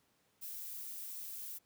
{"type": "noise", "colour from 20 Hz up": "violet", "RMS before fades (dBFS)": -45, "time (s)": [0.41, 1.59], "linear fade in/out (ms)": 20, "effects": ["pink hiss -74 dBFS RMS until 1.65 s", "high-pass 100 Hz 12 dB/octave"]}